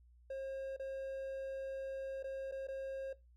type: tone with dropouts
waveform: triangle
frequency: 537 Hz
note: C5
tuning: 45 cents sharp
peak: -37 dBFS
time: 0.3-3.13 s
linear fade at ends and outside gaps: 5 ms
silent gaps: 0.765-0.796 / 2.228-2.241 / 2.514-2.521 / 2.671-2.684 s
effects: noise-tail reverb RT60 0.2 s tail -18 dB re dry + added 60 Hz sine -61 dBFS peak until 3.36 s